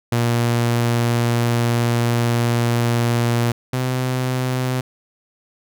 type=tone pair in turn; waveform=sawtooth; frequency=118.5 / 127.59 Hz; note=A#2 / C3; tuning=+29 / -43 cents; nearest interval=minor second; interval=128 cents; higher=second; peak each=-12 / -15 dBFS; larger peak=first; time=0.12-3.52 / 3.73-4.81 s; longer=first; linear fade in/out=5 ms; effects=none